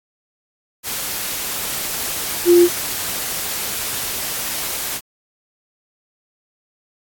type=tone in noise; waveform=sine; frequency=349.2 Hz; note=F4; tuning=in tune; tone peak=-7 dBFS; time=2.45-2.69 s; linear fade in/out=50 ms; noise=white; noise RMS=-24 dBFS; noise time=0.83-5.01 s; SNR=+14 dB; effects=AAC 64 kbps